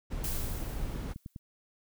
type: noise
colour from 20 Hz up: brown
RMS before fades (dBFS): -35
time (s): 0.1-1.14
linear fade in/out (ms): 20
type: noise with exponential decay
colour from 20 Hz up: blue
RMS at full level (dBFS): -35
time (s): 0.24-1.39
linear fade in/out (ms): 1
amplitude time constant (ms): 250
type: click train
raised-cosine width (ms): 5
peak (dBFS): -29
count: 6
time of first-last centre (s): 0.86-1.362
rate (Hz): 9.97
effects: none